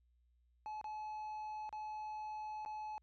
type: tone with dropouts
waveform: triangle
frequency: 856 Hz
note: A5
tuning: 48 cents flat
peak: -40 dBFS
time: 0.66-2.98 s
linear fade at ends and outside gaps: 0 ms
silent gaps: 0.813-0.843 / 1.692-1.727 / 2.65-2.66 s
effects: added 60 Hz sine -70 dBFS peak until 3.02 s + resampled to 16000 Hz